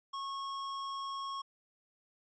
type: tone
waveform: square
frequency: 1095 Hz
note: C#6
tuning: 22 cents flat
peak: -38 dBFS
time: 0.13-1.42 s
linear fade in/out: 10 ms
effects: resampled to 16000 Hz